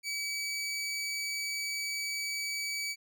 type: tone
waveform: 20% pulse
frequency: 2285 Hz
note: D7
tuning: 48 cents flat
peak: -28 dBFS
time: 0.03-2.96 s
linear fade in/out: 50 ms
effects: none